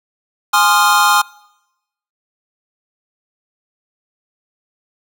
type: chord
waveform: square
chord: F minor seventh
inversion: first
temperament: equal with one note detuned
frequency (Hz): 830.6 / 1046.5 / 1226.7 / 1396.9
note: Ab5 / C6 / Eb6 / F6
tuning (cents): 0 / 0 / -25 / 0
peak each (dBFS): -16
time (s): 0.53-1.22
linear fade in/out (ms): 10
effects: noise-tail reverb RT60 0.9 s tail -24 dB re dry